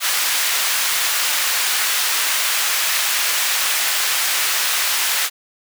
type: high-pass noise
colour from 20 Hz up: pink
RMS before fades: -19 dBFS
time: 0-5.3 s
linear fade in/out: 50 ms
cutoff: 1500 Hz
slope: 12 dB/octave
effects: none

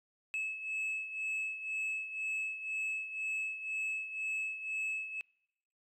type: beating tone pair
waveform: sine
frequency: 2595 / 2597 Hz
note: E7 / E7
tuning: -28 / -26 cents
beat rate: 2 Hz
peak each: -34 / -39 dBFS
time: 0.34-5.21 s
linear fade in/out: 0 ms
effects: noise-tail reverb RT60 0.9 s tail -26 dB re dry + tanh soft clip ceiling -32 dBFS

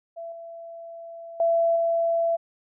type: tone with level steps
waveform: sine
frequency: 670 Hz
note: E5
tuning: 28 cents sharp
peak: -33 / -37 / -18 / -20 dBFS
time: 0.16-2.37 s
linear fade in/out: 20 ms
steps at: 0.32 / 1.4 / 1.76 s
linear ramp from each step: 2 ms
effects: none

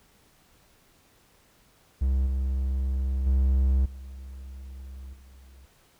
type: tone with level steps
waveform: triangle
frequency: 66 Hz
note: C2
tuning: 16 cents sharp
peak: -19 / -22 / -17 / -36 / -46 dBFS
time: 2.01-5.66 s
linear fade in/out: 10 ms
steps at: 2.26 / 3.26 / 3.85 / 5.13 s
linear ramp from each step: 10 ms
effects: pink hiss -61 dBFS RMS until 5.99 s

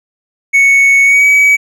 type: tone with pitch glide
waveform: triangle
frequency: 2217 to 2274 Hz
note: C#7 to C#7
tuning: 0 to +44 cents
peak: -3 dBFS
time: 0.53-1.57 s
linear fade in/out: 20 ms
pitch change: +44 cents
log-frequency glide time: 1.04-1.26 s
effects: none

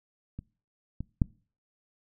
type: clicks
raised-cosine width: 5 ms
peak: -25 / -22 / -10 dBFS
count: 3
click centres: 0.39 / 1.006 / 1.218 s
effects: noise-tail reverb RT60 0.4 s tail -24 dB re dry

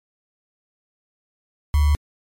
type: tone with sample-and-hold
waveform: sine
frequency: 73.5 Hz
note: D2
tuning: 2 cents sharp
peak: -13 dBFS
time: 1.74-1.95 s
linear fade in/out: 0 ms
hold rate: 1050 Hz
effects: MP3 64 kbps

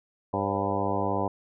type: harmonic tone with a mistuned harmonic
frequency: 99.3 Hz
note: G2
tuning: 23 cents sharp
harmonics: 1 / 2 / 3 / 4 / 5 / 6 / 7 / 8 / 9 / 10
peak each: -34 / -34 / -34 / -34 / -34 / -34 / -34 / -34 / -34 / -34 dBFS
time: 0.33-1.28 s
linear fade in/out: 5 ms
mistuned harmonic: 6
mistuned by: -69 cents
effects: none

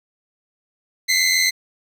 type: tone pair together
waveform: 20% pulse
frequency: 2021 / 2108 Hz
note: B6 / C7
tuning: +39 / +12 cents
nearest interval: minor second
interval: 73 cents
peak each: -13 dBFS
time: 1.08-1.51 s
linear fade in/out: 20 ms
effects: resampled to 32000 Hz

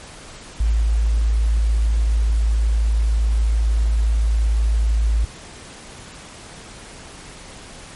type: tone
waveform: sine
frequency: 55 Hz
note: A1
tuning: in tune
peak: -14 dBFS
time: 0.6-5.25 s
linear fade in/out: 5 ms
effects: pink hiss -39 dBFS RMS until 7.95 s + MP3 48 kbps

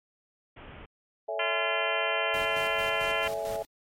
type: low-pass noise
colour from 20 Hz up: pink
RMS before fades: -46 dBFS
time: 0.56-0.86 s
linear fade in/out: 10 ms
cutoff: 3200 Hz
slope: 96 dB/octave
type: chord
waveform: sine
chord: A major seventh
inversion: none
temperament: equal with one note detuned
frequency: 440 / 564.4 / 659.3 / 830.6 Hz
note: A4 / C#5 / E5 / G#5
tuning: 0 / +31 / 0 / 0 cents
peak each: -37 / -36 / -32 / -38 dBFS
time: 1.28-3.63 s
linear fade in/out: 10 ms
type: harmonic tone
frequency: 343.4 Hz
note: F4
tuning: 29 cents flat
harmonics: 3 / 4 / 5 / 6 / 7 / 8 / 9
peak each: -35 / -35 / -35 / -35 / -35 / -35 / -35 dBFS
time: 1.39-3.28 s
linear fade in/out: 5 ms
type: noise with tremolo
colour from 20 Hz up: pink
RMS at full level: -42 dBFS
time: 2.34-3.65 s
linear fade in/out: 0 ms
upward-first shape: square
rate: 4.5 Hz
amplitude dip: 60%
effects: MP3 64 kbps

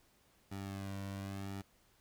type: tone with flanger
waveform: sawtooth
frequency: 98 Hz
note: G2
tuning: in tune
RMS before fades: -43 dBFS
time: 0.51-1.62 s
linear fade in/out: 10 ms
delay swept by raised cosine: 1.9 to 2.41 ms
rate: 0.93 Hz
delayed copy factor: -0.95
effects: pink hiss -70 dBFS RMS until 2 s

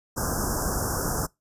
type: band-stop noise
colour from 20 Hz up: pink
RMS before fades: -27 dBFS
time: 0.16-1.27 s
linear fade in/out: 20 ms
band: 1600 to 5200 Hz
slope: 96 dB/octave
effects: noise-tail reverb RT60 0.2 s tail -24 dB re dry + resampled to 32000 Hz

